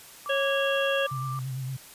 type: tone with pitch glide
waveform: sine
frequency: 1163 to 1179.9 Hz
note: D6 to D6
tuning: -17 to +8 cents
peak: -33 dBFS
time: 0.26-1.39 s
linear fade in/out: 0 ms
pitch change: +25 cents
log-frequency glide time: 0.4-0.8 s
type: harmonic tone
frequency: 550 Hz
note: C#5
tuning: 14 cents flat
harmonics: 1 / 3 / 5 / 6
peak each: -25 / -30 / -32 / -33 dBFS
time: 0.29-1.07 s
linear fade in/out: 10 ms
type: tone with vibrato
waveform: sine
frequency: 131.2 Hz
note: C3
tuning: 5 cents sharp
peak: -30 dBFS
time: 1.11-1.77 s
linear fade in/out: 10 ms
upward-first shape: sine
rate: 8.8 Hz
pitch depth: 48 cents each way
effects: white hiss -48 dBFS RMS until 1.94 s + resampled to 32000 Hz